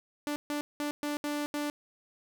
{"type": "tone bursts at uneven times", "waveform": "sawtooth", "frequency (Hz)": 293.7, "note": "D4", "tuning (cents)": 0, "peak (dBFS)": -27, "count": 6, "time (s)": [[0.27, 0.36], [0.5, 0.61], [0.8, 0.91], [1.03, 1.17], [1.24, 1.46], [1.54, 1.7]], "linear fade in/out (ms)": 0, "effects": []}